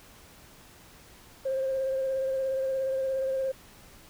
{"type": "tone with vibrato", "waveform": "sine", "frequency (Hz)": 531, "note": "C5", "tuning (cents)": 25, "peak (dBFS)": -25, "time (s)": [1.45, 3.52], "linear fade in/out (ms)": 10, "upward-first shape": "sine", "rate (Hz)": 17, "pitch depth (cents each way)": 21, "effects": ["tanh soft clip ceiling -22 dBFS", "pink hiss -53 dBFS RMS until 4.09 s"]}